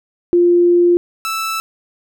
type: tone pair in turn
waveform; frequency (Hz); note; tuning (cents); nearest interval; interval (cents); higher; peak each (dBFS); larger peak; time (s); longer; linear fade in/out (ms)
sine / sawtooth; 349.2 / 1318.4; F4 / E6; 0 / 0; octave + major seventh; 2300; second; -8 / -15; first; 0.33-0.97 / 1.25-1.6; first; 0
effects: none